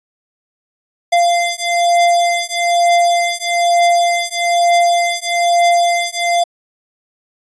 square beating tone pair, 692 / 693.1 Hz, F5 / F5, -16 / -13 cents, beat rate 1.1 Hz, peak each -15 dBFS, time 1.12-6.44 s, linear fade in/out 10 ms, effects resampled to 22050 Hz

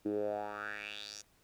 10% pulse tone with band-pass filter sweep, 103.83 Hz, G#2, in tune, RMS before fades -39 dBFS, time 0.05-1.22 s, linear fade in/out 10 ms, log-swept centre 310 to 6400 Hz, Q 4.5, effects pink hiss -69 dBFS RMS until 1.43 s

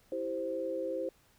sine chord, C major, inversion first, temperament equal, 329.6 / 392 / 523.3 Hz, E4 / G4 / C5, 0 / 0 / 0 cents, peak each -39 / -40 / -34 dBFS, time 0.12-1.09 s, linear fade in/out 2 ms, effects pink hiss -66 dBFS RMS until 1.38 s

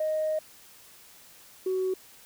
sine tone pair in turn, 622.3 / 374.4 Hz, D#5 / F#4, 0 / +20 cents, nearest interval major sixth, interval 880 cents, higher first, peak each -24 dBFS, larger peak neither, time 0-0.39 / 1.66-1.94 s, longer first, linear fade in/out 5 ms, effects tanh soft clip ceiling -21 dBFS + white hiss -53 dBFS RMS until 2.25 s

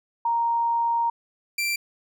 sine / sawtooth tone pair in turn, 932.3 / 2354 Hz, A#5 / D7, 0 / +3 cents, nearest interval octave + major third, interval 1603 cents, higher second, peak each -20 dBFS, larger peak neither, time 0.25-1.1 / 1.58-1.76 s, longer first, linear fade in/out 5 ms, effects none

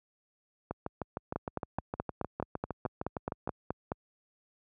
two click trains, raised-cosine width 1 ms, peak -20 / -18 dBFS, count 19 / 13, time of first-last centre 0.71-3.475 / 1.36-3.919 s, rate 6.51 / 4.69 Hz, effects high-pass 60 Hz 12 dB/octave

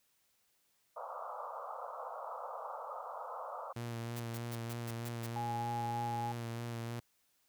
white band-pass noise, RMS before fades -44 dBFS, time 0.96-3.73 s, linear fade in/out 10 ms, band 490 to 1300 Hz, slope 96 dB/octave
sawtooth tone with vibrato, 117.1 Hz, A#2, 8 cents sharp, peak -35 dBFS, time 3.76-7 s, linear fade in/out 5 ms, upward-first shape sine, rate 3.2 Hz, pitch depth 23 cents each way
white noise bursts, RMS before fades -48 dBFS, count 7, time 4.16-5.266 s, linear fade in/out 5 ms, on 38 ms, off 140 ms
sine tone, 830.6 Hz, G#5, in tune, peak -36 dBFS, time 5.36-6.32 s, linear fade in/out 2 ms
effects white hiss -75 dBFS RMS until 7.48 s

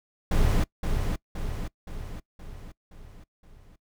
brown noise with echo, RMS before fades -21 dBFS, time 0.31-0.64 s, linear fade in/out 5 ms, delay 520 ms, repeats 6, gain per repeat -5 dB, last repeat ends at 3.76 s, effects noise-tail reverb RT60 0.1 s tail -23 dB re dry

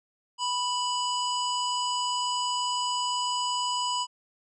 harmonic tone, 987.8 Hz, B5, in tune, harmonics 1 / 3 / 5 / 7 / 8, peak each -28 / -32 / -35 / -39 / -39 dBFS, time 0.38-4.07 s, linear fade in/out 50 ms, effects none

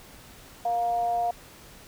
sine tone with frequency modulation, 705 Hz, F5, 16 cents sharp, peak -23 dBFS, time 0.65-1.31 s, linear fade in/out 5 ms, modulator 233 Hz, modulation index 0.3, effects pink hiss -49 dBFS RMS until 1.87 s

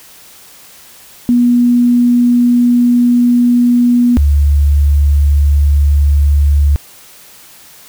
sine tone pair in turn, 242.3 / 72.04 Hz, B3 / D2, -33 / -33 cents, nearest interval octave + major sixth, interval 2100 cents, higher first, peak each -6 dBFS, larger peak neither, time 1.29-4.17 / 4.17-6.76 s, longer first, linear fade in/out 0 ms, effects white hiss -39 dBFS RMS until 7.88 s

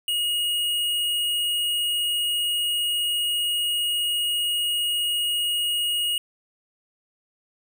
sine tone with tanh clipping, 2877 Hz, F#7, 49 cents flat, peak -23 dBFS, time 0.08-6.18 s, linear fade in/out 2 ms, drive 18 dB, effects none

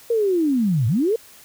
sine linear two-way sweep, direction down then up, 476.3 to 103.4 to 476.3 Hz, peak -16 dBFS, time 0.1-1.16 s, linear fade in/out 5 ms, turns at 0.87 s, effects white hiss -47 dBFS RMS until 1.44 s

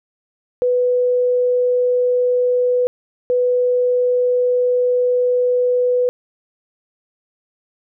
sine tone pair in turn, 495.4 / 495.4 Hz, B4 / B4, +5 / +5 cents, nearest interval unison, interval 0 cents, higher neither, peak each -13 dBFS, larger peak neither, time 0.62-2.87 / 3.3-6.09 s, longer second, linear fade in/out 0 ms, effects none

